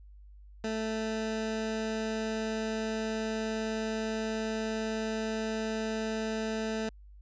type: tone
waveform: 20% pulse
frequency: 220.2 Hz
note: A3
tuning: 2 cents sharp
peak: -26 dBFS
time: 0.64-6.89 s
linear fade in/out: 2 ms
effects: added 50 Hz sine -49 dBFS peak until 7.21 s + resampled to 16000 Hz